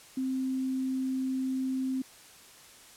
sine tone, 261.6 Hz, C4, in tune, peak -28 dBFS, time 0.17-2.02 s, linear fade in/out 5 ms, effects white hiss -53 dBFS RMS until 2.96 s + low-pass 11000 Hz 12 dB/octave

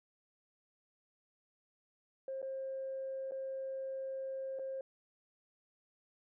sine tone with dropouts, 533 Hz, C5, 32 cents sharp, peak -37 dBFS, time 2.28-4.81 s, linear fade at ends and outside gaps 2 ms, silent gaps 2.418-2.427 / 3.311-3.319 / 4.589-4.594 s, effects tanh soft clip ceiling -33 dBFS

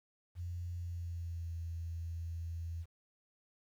sine tone with pitch glide, 87.31 to 83.61 Hz, F2 to E2, 0 to +25 cents, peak -38 dBFS, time 0.35-2.86 s, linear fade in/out 50 ms, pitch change -75 cents, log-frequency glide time 0.74-1.53 s, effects 11-bit

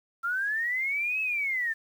sine linear two-way sweep, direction up then down, 1354 to 2600 to 1760 Hz, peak -26 dBFS, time 0.23-1.74 s, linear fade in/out 20 ms, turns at 1.21 s, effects 9-bit

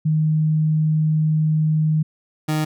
sine / 30% pulse tone pair in turn, 155.56 / 154.31 Hz, D#3 / D#3, 0 / -14 cents, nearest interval unison, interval 14 cents, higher first, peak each -15 / -16 dBFS, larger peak first, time 0.05-2.03 / 2.48-2.65 s, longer first, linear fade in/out 10 ms, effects none

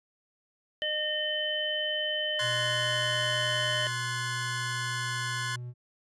harmonic tone, 610 Hz, D#5, 34 cents flat, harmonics 1 / 3 / 5, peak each -34 / -34 / -30 dBFS, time 0.82-3.87 s, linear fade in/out 0 ms
sawtooth chord, F# diminished, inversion second, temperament equal with one note detuned, 1046.5 / 1480 / 1717.8 Hz, C6 / F#6 / A6, 0 / 0 / -42 cents, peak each -32 dBFS, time 2.39-5.56 s, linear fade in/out 5 ms
triangle tone with pitch glide, 121.1 to 122.51 Hz, B2 to B2, -34 to -14 cents, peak -34 dBFS, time 2.4-5.74 s, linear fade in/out 50 ms, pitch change +20 cents, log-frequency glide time 2.62-4.49 s
effects resampled to 22050 Hz

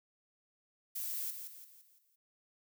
violet noise with echo, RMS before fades -39 dBFS, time 0.95-1.31 s, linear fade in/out 10 ms, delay 170 ms, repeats 5, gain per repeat -7 dB, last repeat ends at 2.16 s, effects noise-tail reverb RT60 0.1 s tail -25 dB re dry

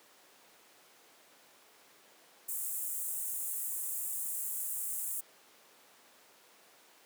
pink high-pass noise, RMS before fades -37 dBFS, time 2.48-5.21 s, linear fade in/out 10 ms, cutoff 7800 Hz, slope 48 dB/octave, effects pink hiss -60 dBFS RMS until 7.05 s + high-pass 400 Hz 12 dB/octave

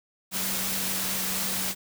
sine tone in noise, 190 Hz, F#3, 46 cents sharp, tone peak -38 dBFS, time 0.31-1.75 s, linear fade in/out 50 ms, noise white, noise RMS -29 dBFS, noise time 0.31-1.75 s, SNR -12 dB, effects none

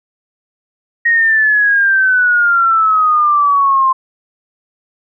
sine exponential sweep, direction down, 1881 to 1046.5 Hz, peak -8 dBFS, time 1.05-3.93 s, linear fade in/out 10 ms, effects none

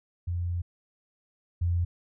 sine tone pair in turn, 87.31 / 86.71 Hz, F2 / F2, 0 / -12 cents, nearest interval unison, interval 12 cents, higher first, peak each -27 / -23 dBFS, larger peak second, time 0.27-0.62 / 1.61-1.85 s, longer first, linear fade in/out 10 ms, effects none

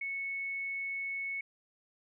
sine tone, 2207 Hz, C#7, 8 cents flat, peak -34 dBFS, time 0.01-1.41 s, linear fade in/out 5 ms, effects none

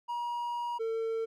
triangle tone pair in turn, 955 / 450.7 Hz, A#5 / A4, +42 / +42 cents, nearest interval octave + minor second, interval 1300 cents, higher first, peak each -30 / -28 dBFS, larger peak second, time 0.08-0.79 / 0.79-1.26 s, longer first, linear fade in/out 20 ms, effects none

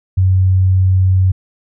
sine tone, 93.6 Hz, F#2, 20 cents sharp, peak -8 dBFS, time 0.17-1.32 s, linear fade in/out 10 ms, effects none

